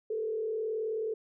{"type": "tone with frequency modulation", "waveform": "sine", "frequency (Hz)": 440, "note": "A4", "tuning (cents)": 0, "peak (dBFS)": -30, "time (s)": [0.1, 1.14], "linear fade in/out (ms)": 5, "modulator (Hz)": 39.2, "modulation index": 0.64, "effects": []}